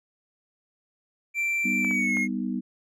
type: tone with pitch glide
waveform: triangle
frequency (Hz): 2349 to 2154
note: D7 to C7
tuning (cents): 0 to +50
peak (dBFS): -22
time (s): 1.34-2.28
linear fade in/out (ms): 50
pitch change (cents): -150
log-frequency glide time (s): 1.81-2.16
type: chord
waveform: sine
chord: G augmented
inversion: none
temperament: equal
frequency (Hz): 196 / 246.9 / 311.1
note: G3 / B3 / D#4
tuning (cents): 0 / 0 / 0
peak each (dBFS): -30 / -29 / -34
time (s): 1.64-2.61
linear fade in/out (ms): 20
type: clicks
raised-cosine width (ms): 0.5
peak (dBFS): -23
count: 3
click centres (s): 1.847 / 1.911 / 2.17
effects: none

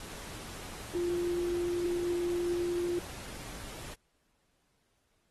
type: tone in noise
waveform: sine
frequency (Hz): 349.2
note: F4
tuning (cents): 0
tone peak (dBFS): -29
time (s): 0.95-2.99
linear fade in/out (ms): 2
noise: pink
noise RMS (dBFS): -45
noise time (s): 0-3.94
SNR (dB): +13
effects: pink hiss -75 dBFS RMS until 5.3 s + AAC 32 kbps

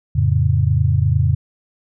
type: chord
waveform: sine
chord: F augmented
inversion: none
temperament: equal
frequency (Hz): 87.31 / 110 / 138.59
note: F2 / A2 / C#3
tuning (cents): 0 / 0 / 0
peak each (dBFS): -17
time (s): 0.15-1.35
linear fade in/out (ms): 10
effects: none

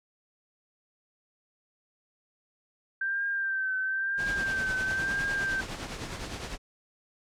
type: tone with vibrato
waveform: sine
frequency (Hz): 1568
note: G6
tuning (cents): 0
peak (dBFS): -27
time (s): 3.01-5.61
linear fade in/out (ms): 5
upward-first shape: triangle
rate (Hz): 1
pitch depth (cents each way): 50
type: noise with tremolo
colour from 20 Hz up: pink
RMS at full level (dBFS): -35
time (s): 4.17-6.58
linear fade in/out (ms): 50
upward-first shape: triangle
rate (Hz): 9.8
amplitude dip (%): 55
effects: low-pass 7000 Hz 12 dB/octave

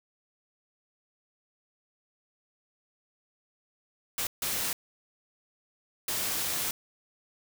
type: noise bursts at uneven times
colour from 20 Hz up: white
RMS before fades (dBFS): -31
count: 3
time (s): 4.18-4.27 / 4.42-4.73 / 6.08-6.71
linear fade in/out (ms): 2
effects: none

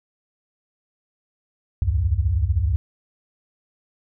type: tone cluster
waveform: sine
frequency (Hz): 66.2 / 79.3 / 95.3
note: C2 / D#2 / G2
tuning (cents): +21 / +33 / -48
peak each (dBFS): -22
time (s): 1.82-2.76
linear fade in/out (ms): 0
effects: none

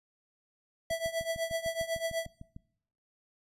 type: tone with tremolo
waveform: square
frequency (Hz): 659.3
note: E5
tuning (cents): 0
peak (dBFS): -28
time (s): 0.9-2.26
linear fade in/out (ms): 5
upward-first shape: triangle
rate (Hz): 8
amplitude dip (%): 85
type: click train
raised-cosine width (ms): 5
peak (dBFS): -32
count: 12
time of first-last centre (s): 0.91-2.564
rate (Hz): 6.65
effects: noise-tail reverb RT60 0.7 s tail -22 dB re dry + resampled to 32000 Hz

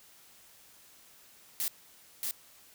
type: noise with echo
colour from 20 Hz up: blue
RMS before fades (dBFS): -32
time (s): 1.6-1.68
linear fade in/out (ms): 0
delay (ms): 630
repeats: 1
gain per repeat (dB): -2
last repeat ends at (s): 2.31
effects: white hiss -58 dBFS RMS until 2.74 s

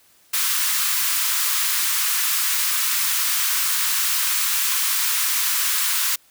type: high-pass noise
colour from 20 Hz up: white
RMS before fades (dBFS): -21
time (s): 0.33-6.16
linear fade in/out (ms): 10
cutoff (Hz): 1000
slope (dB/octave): 48
effects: white hiss -56 dBFS RMS until 6.3 s

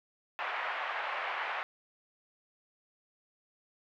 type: band-pass noise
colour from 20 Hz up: pink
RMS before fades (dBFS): -36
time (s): 0.39-1.63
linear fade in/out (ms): 0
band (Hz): 720 to 2500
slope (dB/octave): 24
effects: none

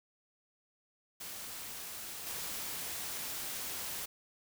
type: noise with level steps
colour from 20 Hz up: white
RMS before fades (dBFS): -44 / -40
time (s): 1.2-4.06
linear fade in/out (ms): 10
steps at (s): 2.26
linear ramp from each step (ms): 10
effects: none

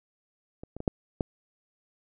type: clicks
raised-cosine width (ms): 2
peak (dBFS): -27 / -26 / -22 / -10 / -13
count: 5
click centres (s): 0.635 / 0.766 / 0.804 / 0.878 / 1.208
effects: none

